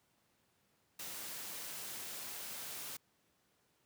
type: noise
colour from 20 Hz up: white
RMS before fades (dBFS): -45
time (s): 0.99-2.97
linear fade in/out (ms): 5
effects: pink hiss -75 dBFS RMS until 3.85 s + high-pass 100 Hz 12 dB/octave